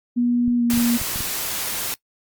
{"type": "tone with pitch glide", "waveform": "sine", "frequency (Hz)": [241.7, 237.1], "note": ["B3", "A#3"], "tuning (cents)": [-37, 30], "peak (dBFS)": -16, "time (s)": [0.16, 0.98], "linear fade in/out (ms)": 20, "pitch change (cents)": -33, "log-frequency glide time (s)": [0.57, 0.63]}
{"type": "clicks", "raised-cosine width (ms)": 5, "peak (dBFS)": -20, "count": 6, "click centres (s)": [0.479, 0.737, 0.777, 1.015, 1.159, 1.206]}
{"type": "noise", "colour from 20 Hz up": "white", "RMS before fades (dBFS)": -26, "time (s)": [0.7, 1.94], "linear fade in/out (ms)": 0}
{"effects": ["noise-tail reverb RT60 0.1 s tail -22 dB re dry", "Opus 32 kbps"]}